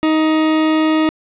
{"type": "tone", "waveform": "40% pulse", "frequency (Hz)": 313.6, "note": "D#4", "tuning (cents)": 14, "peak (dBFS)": -11, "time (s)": [0.03, 1.09], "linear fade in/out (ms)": 0, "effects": ["resampled to 8000 Hz", "8-bit"]}